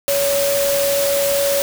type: tone in noise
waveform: sine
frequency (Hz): 562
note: C#5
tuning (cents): +24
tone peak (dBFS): -16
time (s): 0.08-1.62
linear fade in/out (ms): 0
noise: white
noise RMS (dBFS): -22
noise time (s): 0.08-1.62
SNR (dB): +3
effects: none